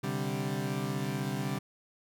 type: chord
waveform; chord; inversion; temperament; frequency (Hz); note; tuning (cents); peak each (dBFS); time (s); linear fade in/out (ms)
30% pulse; C suspended second; none; equal; 130.81 / 146.83 / 196; C3 / D3 / G3; 0 / 0 / 0; -33; 0.03-1.59; 10
effects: none